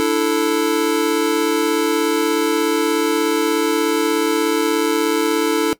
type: chord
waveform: square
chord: D suspended second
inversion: none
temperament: just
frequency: 293.7 / 330.4 / 440.5 Hz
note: D4 / E4 / A4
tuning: 0 / +4 / +2 cents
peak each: -21 / -20 / -18 dBFS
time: 0-5.73 s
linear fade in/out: 0 ms
effects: noise-tail reverb RT60 0.1 s tail -18 dB re dry + MP3 96 kbps